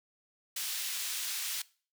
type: high-pass noise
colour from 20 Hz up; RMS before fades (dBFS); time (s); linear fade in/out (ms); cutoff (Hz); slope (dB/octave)
pink; -36; 0.56-1.62; 5; 2900; 12
effects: noise-tail reverb RT60 0.4 s tail -21 dB re dry